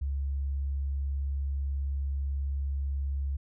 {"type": "tone", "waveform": "sine", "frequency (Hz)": 69.2, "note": "C#2", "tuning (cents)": -2, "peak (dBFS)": -28, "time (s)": [0.01, 3.37], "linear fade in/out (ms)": 10, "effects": []}